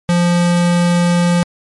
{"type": "tone", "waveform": "square", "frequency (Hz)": 174.3, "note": "F3", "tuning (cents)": -3, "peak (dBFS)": -11, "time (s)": [0.09, 1.43], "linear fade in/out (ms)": 0, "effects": ["MP3 48 kbps"]}